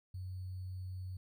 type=tone with sample-and-hold; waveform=sine; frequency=92.5 Hz; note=F#2; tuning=in tune; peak=-40 dBFS; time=0.14-1.17 s; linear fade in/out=5 ms; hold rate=4410 Hz; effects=none